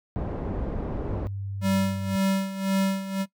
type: low-pass noise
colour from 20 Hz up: pink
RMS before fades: -30 dBFS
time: 0.16-1.27 s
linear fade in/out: 0 ms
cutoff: 590 Hz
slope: 12 dB/octave
type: tone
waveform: sine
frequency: 98.6 Hz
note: G2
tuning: 11 cents sharp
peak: -30 dBFS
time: 1.11-2.16 s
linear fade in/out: 5 ms
type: tone with tremolo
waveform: square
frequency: 193.4 Hz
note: G3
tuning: 23 cents flat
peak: -21 dBFS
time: 1.61-3.26 s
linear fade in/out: 50 ms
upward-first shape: sine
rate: 1.9 Hz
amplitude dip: 75%
effects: noise-tail reverb RT60 0.1 s tail -19 dB re dry

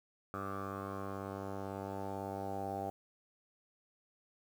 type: tone with low-pass filter sweep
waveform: 10% pulse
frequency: 98 Hz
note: G2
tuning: in tune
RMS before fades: -41 dBFS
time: 0.34-2.9 s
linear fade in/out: 0 ms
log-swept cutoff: 1200 to 770 Hz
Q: 9.6
effects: 10-bit

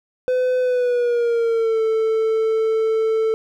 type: tone with pitch glide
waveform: triangle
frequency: 506 to 443.1 Hz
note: B4 to A4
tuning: +42 to +12 cents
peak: -14 dBFS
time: 0.28-3.34 s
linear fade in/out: 0 ms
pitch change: -230 cents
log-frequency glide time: 0.6-1.82 s
effects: none

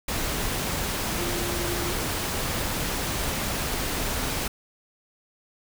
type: tone in noise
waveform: sine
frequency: 348.5 Hz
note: F4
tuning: 4 cents flat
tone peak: -32 dBFS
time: 1.18-1.92 s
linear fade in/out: 5 ms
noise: pink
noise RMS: -28 dBFS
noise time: 0.08-4.48 s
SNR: -7 dB
effects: none

